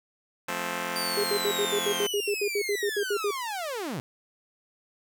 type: chord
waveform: 5% pulse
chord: F major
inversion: none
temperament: just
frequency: 174.61 / 218.3 / 261.9 Hz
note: F3 / A3 / C4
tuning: 0 / -13 / +2 cents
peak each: -24 dBFS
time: 0.48-2.07 s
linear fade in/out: 5 ms
type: linear sweep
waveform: sawtooth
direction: down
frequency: 4699 to 110 Hz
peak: -27 dBFS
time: 0.96-4 s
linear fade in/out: 0 ms
type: tone bursts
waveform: sine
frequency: 409 Hz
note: G#4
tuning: 26 cents flat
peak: -24 dBFS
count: 16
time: 1.17-3.309 s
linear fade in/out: 5 ms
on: 69 ms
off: 69 ms
effects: none